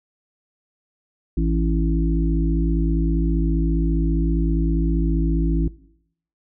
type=harmonic tone with a mistuned harmonic; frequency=55 Hz; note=A1; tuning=in tune; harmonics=1 / 3 / 5 / 6; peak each=-19 / -24 / -26 / -27 dBFS; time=1.37-5.68 s; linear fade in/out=5 ms; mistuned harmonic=1; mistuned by=-19 cents; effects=noise-tail reverb RT60 0.7 s tail -19 dB re dry